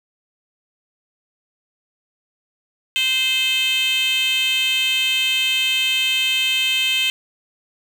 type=tone with high-pass filter; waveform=10% pulse; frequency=520 Hz; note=C5; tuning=11 cents flat; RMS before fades=-19 dBFS; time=2.96-7.1 s; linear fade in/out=0 ms; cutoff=2900 Hz; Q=8; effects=none